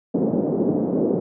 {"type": "band-pass noise", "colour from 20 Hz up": "pink", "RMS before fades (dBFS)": -21, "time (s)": [0.14, 1.2], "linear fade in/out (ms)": 10, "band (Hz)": [190, 500], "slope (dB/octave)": 24, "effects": []}